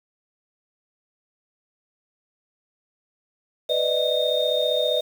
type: tone cluster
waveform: sine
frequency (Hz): 498 / 593 / 628 / 3672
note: B4 / D5 / D#5 / A#7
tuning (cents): +14 / +17 / +16 / -27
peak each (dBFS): -25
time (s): 3.69-5.01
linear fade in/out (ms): 10
effects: 7-bit